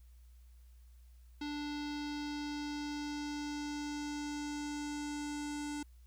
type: tone with low-pass filter sweep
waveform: square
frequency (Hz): 293.7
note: D4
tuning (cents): 0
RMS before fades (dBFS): -40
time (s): 1.41-5.83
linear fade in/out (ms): 5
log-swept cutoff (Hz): 4400 to 8000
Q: 2.4
effects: added 60 Hz sine -55 dBFS peak until 6.06 s + white hiss -74 dBFS RMS until 6.06 s